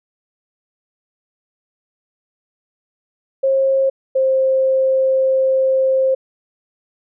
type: tone pair in turn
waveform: sine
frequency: 537 / 528.1 Hz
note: C5 / C5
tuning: +45 / +16 cents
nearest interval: unison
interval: 29 cents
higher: first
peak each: -12 dBFS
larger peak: neither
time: 3.43-3.9 / 4.15-6.15 s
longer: second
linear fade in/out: 10 ms
effects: none